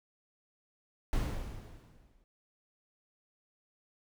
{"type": "noise with exponential decay", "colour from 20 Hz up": "brown", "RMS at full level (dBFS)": -29, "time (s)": [1.13, 2.24], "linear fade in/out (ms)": 0, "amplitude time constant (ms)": 240, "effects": []}